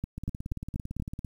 two click trains, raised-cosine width 5 ms, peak -19 / -23 dBFS, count 5 / 20, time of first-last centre 0.04-0.999 / 0.18-1.247 s, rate 4.17 / 17.8 Hz, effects 9-bit

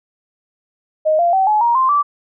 sine tone with pitch steps, 622.3 / 690.5 / 766.1 / 850.1 / 943.2 / 1046.6 / 1161.3 Hz, D#5 / F5 / G5 / G#5 / A#5 / C6 / D6, 0 / -20 / -40 / +40 / +20 / 0 / -20 cents, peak -11 dBFS, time 1.05-2.03 s, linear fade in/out 20 ms, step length 140 ms, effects none

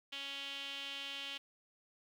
sawtooth tone with band-pass filter, 277.7 Hz, C#4, 3 cents sharp, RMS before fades -44 dBFS, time 0.12-1.38 s, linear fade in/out 10 ms, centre 3100 Hz, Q 4.9, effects 11-bit

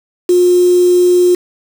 sine tone with quantisation, 357.5 Hz, F4, 41 cents sharp, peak -6 dBFS, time 0.29-1.35 s, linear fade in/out 5 ms, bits 4, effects none

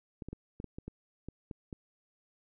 clicks, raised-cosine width 3 ms, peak -28 dBFS, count 10, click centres 0.222 / 0.286 / 0.33 / 0.601 / 0.643 / 0.785 / 0.88 / 1.286 / 1.512 / 1.728 s, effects none

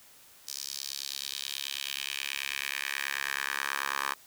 10% pulse tone with high-pass filter sweep, 69.3 Hz, C#2, in tune, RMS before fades -35 dBFS, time 0.47-4.14 s, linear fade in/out 10 ms, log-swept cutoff 5400 to 1200 Hz, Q 2.3, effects white hiss -56 dBFS RMS until 4.26 s

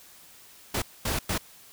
pink noise bursts at uneven times, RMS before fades -28 dBFS, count 3, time 0.74-0.82 / 1.05-1.19 / 1.29-1.38 s, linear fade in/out 5 ms, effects white hiss -52 dBFS RMS until 1.72 s

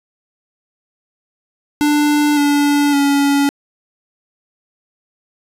square tone with pitch steps, 295.5 / 288.8 / 282.2 Hz, D4 / D4 / C#4, +11 / -29 / +31 cents, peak -12 dBFS, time 1.81-3.49 s, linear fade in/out 0 ms, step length 560 ms, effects resampled to 32000 Hz + 7-bit

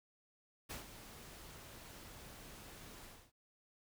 pink noise with ADSR envelope, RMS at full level -44 dBFS, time 0.69-3.32 s, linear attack 18 ms, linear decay 130 ms, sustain -10 dB, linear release 270 ms, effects none

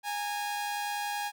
sawtooth tone pair together, 824.4 / 915 Hz, G#5 / A#5, -13 / -32 cents, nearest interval major second, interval 181 cents, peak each -28 / -38 dBFS, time 0.03-1.32 s, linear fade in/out 50 ms, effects none

